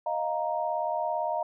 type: chord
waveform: sine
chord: Eb suspended second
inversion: none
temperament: just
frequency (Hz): 622.3 / 700 / 933.4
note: Eb5 / F5 / Bb5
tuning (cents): 0 / +4 / +2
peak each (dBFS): -31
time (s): 0.06-1.43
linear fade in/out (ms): 5
effects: none